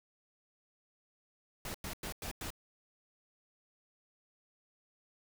pink noise bursts, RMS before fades -41 dBFS, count 5, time 1.65-2.504 s, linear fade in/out 2 ms, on 94 ms, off 96 ms, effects none

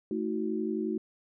sine chord, D# diminished, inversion second, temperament equal with one note detuned, 220 / 318.6 / 370 Hz, A3 / D#4 / F#4, 0 / +41 / 0 cents, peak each -33 dBFS, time 0.11-0.98 s, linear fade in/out 2 ms, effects none

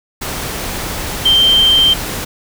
sine tone in noise, 3139 Hz, G7, 2 cents sharp, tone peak -7 dBFS, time 1.25-1.94 s, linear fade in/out 10 ms, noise pink, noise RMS -22 dBFS, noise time 0.21-2.25 s, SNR +12 dB, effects none

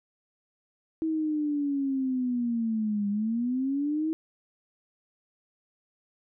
sine linear two-way sweep, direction down then up, 322.7 to 200.9 to 322.7 Hz, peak -25 dBFS, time 1.02-4.13 s, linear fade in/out 0 ms, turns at 3.09 s, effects none

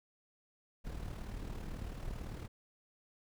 brown noise with amplitude modulation, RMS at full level -40 dBFS, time 0.84-2.48 s, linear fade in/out 20 ms, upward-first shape sine, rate 38 Hz, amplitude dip 55%, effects none

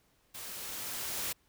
white noise with level ramp, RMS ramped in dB -44 to -35 dBFS, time 0.34-1.33 s, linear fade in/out 10 ms, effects pink hiss -70 dBFS RMS until 1.48 s

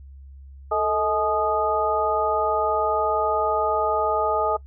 sine tone cluster, 440.4 / 634 / 849 / 1237 Hz, A4 / D#5 / G#5 / D#6, +2 / +32 / +38 / -10 cents, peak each -25 dBFS, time 0.71-4.57 s, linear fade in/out 10 ms, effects noise-tail reverb RT60 0.1 s tail -20 dB re dry + added 68 Hz sine -40 dBFS peak until 4.66 s

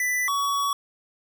square tone pair in turn, 1988 / 1126.4 Hz, B6 / C#6, +11 / +27 cents, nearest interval minor seventh, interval 984 cents, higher first, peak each -23 dBFS, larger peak neither, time 0-0.28 / 0.28-0.73 s, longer second, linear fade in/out 2 ms, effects none

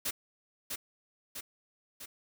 white noise with echo, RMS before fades -33 dBFS, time 0.05-0.11 s, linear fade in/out 10 ms, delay 650 ms, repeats 3, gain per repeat -4 dB, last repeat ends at 2.06 s, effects none

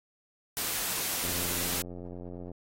white noise, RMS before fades -32 dBFS, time 0.57-1.82 s, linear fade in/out 0 ms
click train, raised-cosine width 2 ms, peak -29 dBFS, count 114, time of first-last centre 1.24-2.515 s, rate 88.6 Hz
effects AAC 48 kbps

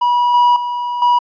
triangle tone with level steps, 971 Hz, B5, 30 cents flat, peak -9 / -6 / -16 / -7 dBFS, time 0.01-1.19 s, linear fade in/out 10 ms, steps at 0.34 / 0.56 / 1.02 s, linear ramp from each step 2 ms, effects resampled to 11025 Hz

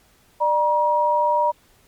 sine tone pair together, 598 / 953.1 Hz, D5 / A#5, +31 / +38 cents, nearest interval minor sixth, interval 807 cents, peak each -21 / -17 dBFS, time 0.4-1.52 s, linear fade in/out 20 ms, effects pink hiss -57 dBFS RMS until 1.87 s + MP3 96 kbps

